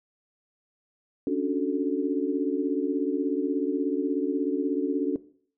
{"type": "chord", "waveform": "sine", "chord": "D major seventh", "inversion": "third", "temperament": "equal", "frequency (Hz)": [277.2, 293.7, 370, 440], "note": ["C#4", "D4", "F#4", "A4"], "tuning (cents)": [0, 0, 0, 0], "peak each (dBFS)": [-28, -28, -29, -31], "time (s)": [1.27, 5.16], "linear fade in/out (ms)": 2, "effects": ["noise-tail reverb RT60 0.5 s tail -17 dB re dry"]}